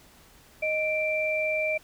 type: tone pair together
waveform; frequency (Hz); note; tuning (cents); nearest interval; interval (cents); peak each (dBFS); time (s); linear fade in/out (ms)
sine; 622.3 / 2352; D#5 / D7; 0 / +2; octave + major seventh; 2302; -27; 0.62-1.78; 10
effects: pink hiss -55 dBFS RMS until 1.83 s